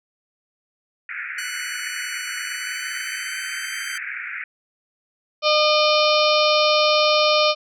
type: band-pass noise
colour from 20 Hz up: white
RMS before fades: -31 dBFS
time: 1.09-4.44 s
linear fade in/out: 2 ms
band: 1400 to 2400 Hz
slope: 96 dB/octave
type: tone with pitch glide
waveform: 10% pulse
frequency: 1480 to 1555.4 Hz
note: F#6 to G6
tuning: 0 to -14 cents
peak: -21 dBFS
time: 1.38-3.98 s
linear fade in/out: 5 ms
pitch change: +86 cents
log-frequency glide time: 2.42-3.73 s
type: harmonic tone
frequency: 607 Hz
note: D#5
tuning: 43 cents flat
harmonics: 1 / 2 / 4 / 5 / 6 / 7 / 8 / 9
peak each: -18 / -21 / -24 / -25 / -26 / -26 / -27 / -28 dBFS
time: 5.42-7.55 s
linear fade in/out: 50 ms
effects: none